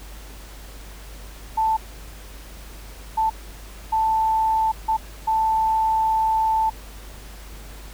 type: tone bursts at uneven times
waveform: sine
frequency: 883 Hz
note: A5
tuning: 6 cents sharp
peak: -17 dBFS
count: 5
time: 1.57-1.77 / 3.17-3.3 / 3.92-4.72 / 4.88-4.97 / 5.27-6.7 s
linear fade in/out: 10 ms
effects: added 50 Hz sine -38 dBFS peak until 7.93 s + pink hiss -44 dBFS RMS until 7.93 s